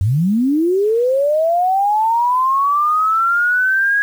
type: linear sweep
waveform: sine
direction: up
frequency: 87.31 to 1661.2 Hz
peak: -12 dBFS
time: 0.01-4.02 s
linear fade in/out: 0 ms
effects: 7-bit